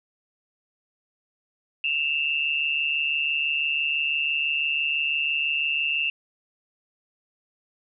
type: tone pair together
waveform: sine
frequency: 2637 / 2783 Hz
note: E7 / F7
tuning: 0 / -7 cents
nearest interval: minor second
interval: 93 cents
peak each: -25 dBFS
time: 1.84-6.1 s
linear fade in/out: 2 ms
effects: none